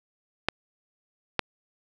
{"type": "clicks", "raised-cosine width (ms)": 0.3, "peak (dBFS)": -6, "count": 2, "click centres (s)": [0.486, 1.393], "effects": []}